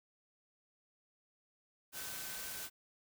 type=tone in noise; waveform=sine; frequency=1529 Hz; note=G6; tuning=44 cents flat; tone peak=-54 dBFS; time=1.92-2.7 s; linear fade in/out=50 ms; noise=white; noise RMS=-44 dBFS; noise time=1.92-2.7 s; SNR=-13 dB; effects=none